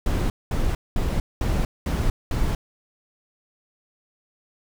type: noise bursts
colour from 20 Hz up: brown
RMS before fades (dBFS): -22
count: 6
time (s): 0.06-2.55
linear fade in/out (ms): 2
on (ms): 240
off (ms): 210
effects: none